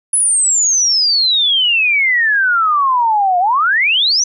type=exponential two-way sweep; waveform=sine; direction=down then up; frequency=10420 to 698.5 to 6140 Hz; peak=-10 dBFS; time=0.13-4.24 s; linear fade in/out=5 ms; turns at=3.39 s; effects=none